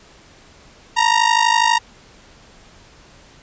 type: ring-modulated tone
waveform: sawtooth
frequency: 932.3 Hz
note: A#5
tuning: in tune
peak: -6 dBFS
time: 0.96-1.79 s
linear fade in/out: 20 ms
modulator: 26.1 Hz
effects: pink hiss -47 dBFS RMS until 3.42 s + resampled to 16000 Hz